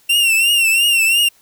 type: tone with vibrato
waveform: 45% pulse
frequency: 2740 Hz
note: F7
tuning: 34 cents flat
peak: -11 dBFS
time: 0.09-1.29 s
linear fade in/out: 10 ms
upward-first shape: triangle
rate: 2.9 Hz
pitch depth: 88 cents each way
effects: white hiss -53 dBFS RMS until 1.41 s